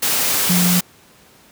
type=tone in noise; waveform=sine; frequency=178.7 Hz; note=F3; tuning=40 cents sharp; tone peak=-14 dBFS; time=0.49-0.8 s; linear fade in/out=10 ms; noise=white; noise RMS=-18 dBFS; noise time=0.02-0.81 s; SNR=+1 dB; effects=pink hiss -49 dBFS RMS until 1.51 s + high-pass 100 Hz 12 dB/octave